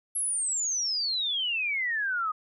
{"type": "exponential sweep", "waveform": "sine", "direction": "down", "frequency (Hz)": [11300, 1228], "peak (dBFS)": -26, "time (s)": [0.15, 2.32], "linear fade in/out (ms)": 10, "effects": []}